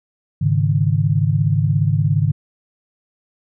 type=chord; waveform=sine; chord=Ab suspended fourth; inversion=none; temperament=equal; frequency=103.83 / 138.59 / 155.56 Hz; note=Ab2 / Db3 / Eb3; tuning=0 / 0 / 0 cents; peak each=-18 dBFS; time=0.41-2.32 s; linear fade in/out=10 ms; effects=none